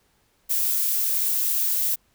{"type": "noise", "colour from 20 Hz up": "violet", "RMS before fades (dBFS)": -23, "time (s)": [0.49, 1.96], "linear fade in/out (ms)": 20, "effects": ["pink hiss -65 dBFS RMS until 2.14 s"]}